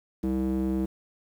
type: tone with band-pass filter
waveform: square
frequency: 65 Hz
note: C2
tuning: 11 cents flat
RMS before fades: -27 dBFS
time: 0.23-0.86 s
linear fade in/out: 10 ms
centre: 270 Hz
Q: 5.2
effects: 9-bit